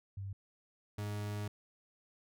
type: tone pair in turn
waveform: sine / 40% pulse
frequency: 98 / 103.83 Hz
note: G2 / G#2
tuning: 0 / 0 cents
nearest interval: minor second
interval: 100 cents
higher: second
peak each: -39 / -36 dBFS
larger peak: second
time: 0.17-0.33 / 0.98-1.48 s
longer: second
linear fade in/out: 5 ms
effects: none